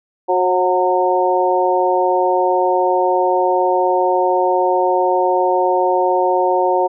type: harmonic tone with a mistuned harmonic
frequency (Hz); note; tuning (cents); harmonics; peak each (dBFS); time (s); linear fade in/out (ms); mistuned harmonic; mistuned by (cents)
182.8; F#3; -21; 2 / 3 / 4 / 5; -18 / -18 / -18 / -18; 0.28-6.88; 20; 3; -23
effects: none